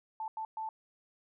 sine tone bursts at uneven times, 880 Hz, A5, in tune, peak -35 dBFS, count 3, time 0.2-0.28 / 0.37-0.45 / 0.57-0.69 s, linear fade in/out 2 ms, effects none

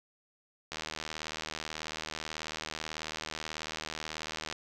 click train, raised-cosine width 0.2 ms, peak -19 dBFS, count 299, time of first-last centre 0.72-4.526 s, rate 78.3 Hz, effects none

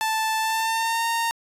sawtooth tone with pitch glide, 880 to 921.6 Hz, A5 to A#5, 0 to -20 cents, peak -18 dBFS, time 0.01-1.31 s, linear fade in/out 0 ms, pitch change +80 cents, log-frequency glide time 0.39-1.07 s, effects resampled to 32000 Hz

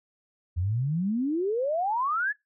sine exponential sweep, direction up, 82.5 to 1760 Hz, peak -24 dBFS, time 0.56-2.33 s, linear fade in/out 20 ms, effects noise-tail reverb RT60 0.2 s tail -25 dB re dry

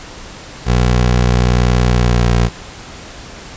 20% pulse tone with pitch glide, 61 to 58.96 Hz, B1 to A#1, -21 to +20 cents, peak -5 dBFS, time 0.65-2.5 s, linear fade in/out 50 ms, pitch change -59 cents, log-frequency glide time 1.87-2.33 s, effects pink hiss -33 dBFS RMS until 3.56 s + resampled to 16000 Hz

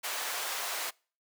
pink high-pass noise, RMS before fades -35 dBFS, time 0.03-0.91 s, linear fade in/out 20 ms, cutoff 710 Hz, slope 12 dB/octave, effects noise-tail reverb RT60 0.4 s tail -26 dB re dry + high-pass 400 Hz 12 dB/octave

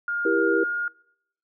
sine tone with pitch glide, 1415 to 1423.2 Hz, F6 to F6, +22 to +32 cents, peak -24 dBFS, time 0.08-0.88 s, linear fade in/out 2 ms, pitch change +10 cents, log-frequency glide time 0.39-0.73 s
sine chord, E diminished, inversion none, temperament just, 329.6 / 395.6 / 474.7 Hz, E4 / G4 / Bb4, 0 / +16 / +31 cents, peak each -24 dBFS, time 0.25-0.64 s, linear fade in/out 5 ms
effects noise-tail reverb RT60 0.8 s tail -26 dB re dry

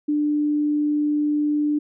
sine tone, 296.8 Hz, D4, 18 cents sharp, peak -18 dBFS, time 0.08-1.79 s, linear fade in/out 10 ms, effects none

